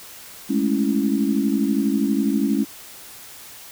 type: chord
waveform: sine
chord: A major seventh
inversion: third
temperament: equal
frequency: 207.7 / 220 / 277.2 / 329.6 Hz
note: G#3 / A3 / C#4 / E4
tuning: 0 / 0 / 0 / 0 cents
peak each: -22 / -25 / -21 / -26 dBFS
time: 0.49-2.65 s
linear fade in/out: 20 ms
effects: white hiss -41 dBFS RMS until 3.71 s